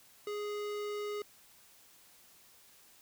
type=tone with notch filter; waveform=square; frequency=415.3 Hz; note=G#4; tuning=in tune; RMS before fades=-38 dBFS; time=0.27-1.22 s; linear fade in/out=2 ms; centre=11000 Hz; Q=0.57; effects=white hiss -61 dBFS RMS until 3.01 s